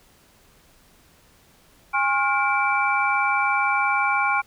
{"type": "tone cluster", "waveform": "sine", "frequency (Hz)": [816, 1079, 1413, 2327], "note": ["G#5", "C#6", "F6", "D7"], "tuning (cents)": [-31, -47, 20, -17], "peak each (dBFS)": -24, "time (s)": [1.93, 4.42], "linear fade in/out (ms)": 20, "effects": ["pink hiss -56 dBFS RMS until 4.46 s"]}